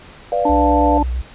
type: chord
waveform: sine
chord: B diminished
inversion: none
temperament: equal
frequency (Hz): 493.9 / 587.3 / 698.5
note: B4 / D5 / F5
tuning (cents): 0 / 0 / 0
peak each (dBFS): -21 / -19 / -19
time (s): 0.32-0.98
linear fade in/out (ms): 2
type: harmonic tone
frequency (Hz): 293.7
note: D4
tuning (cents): 0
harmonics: 1 / 2 / 3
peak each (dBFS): -17 / -26 / -16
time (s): 0.45-1.03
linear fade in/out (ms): 5
type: tone with vibrato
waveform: sine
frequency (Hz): 61.74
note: B1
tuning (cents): 0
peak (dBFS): -18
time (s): 0.49-1.22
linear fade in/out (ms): 10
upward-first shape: sine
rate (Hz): 9.2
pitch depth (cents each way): 50
effects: pink hiss -41 dBFS RMS until 1.34 s + resampled to 8000 Hz